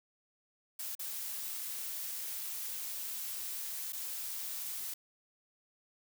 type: noise with dropouts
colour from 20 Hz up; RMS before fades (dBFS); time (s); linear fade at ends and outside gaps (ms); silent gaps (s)
blue; -40; 0.79-4.94; 5; 0.952-0.993 / 3.924-3.93
effects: none